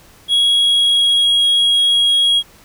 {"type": "tone with pitch glide", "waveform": "triangle", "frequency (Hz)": [3322, 3299], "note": ["G#7", "G#7"], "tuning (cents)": [0, -12], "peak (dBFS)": -9, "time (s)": [0.28, 2.43], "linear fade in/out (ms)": 50, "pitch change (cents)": -12, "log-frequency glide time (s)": [0.39, 1.36], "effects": ["pink hiss -46 dBFS RMS until 2.64 s"]}